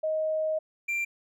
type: tone pair in turn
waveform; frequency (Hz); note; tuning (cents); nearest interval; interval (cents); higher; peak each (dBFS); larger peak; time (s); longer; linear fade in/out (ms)
sine / triangle; 627 / 2367; D#5 / D7; +13 / +13; octave + major seventh; 2300; second; -25; neither; 0.03-0.59 / 0.88-1.05; first; 10
effects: none